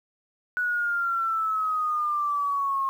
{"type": "exponential sweep", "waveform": "sine", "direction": "down", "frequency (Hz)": [1477, 1075], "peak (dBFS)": -23, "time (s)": [0.57, 2.89], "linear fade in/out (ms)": 0, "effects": ["9-bit"]}